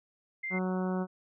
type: tone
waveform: sine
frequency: 2093 Hz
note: C7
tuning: in tune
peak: -33 dBFS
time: 0.43-0.59 s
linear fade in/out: 10 ms
type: harmonic tone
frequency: 185 Hz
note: F#3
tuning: in tune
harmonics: 1 / 2 / 3 / 4 / 5 / 6 / 7 / 8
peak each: -30 / -36 / -40 / -42 / -44 / -46 / -47 / -48 dBFS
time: 0.5-1.07 s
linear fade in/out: 50 ms
effects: none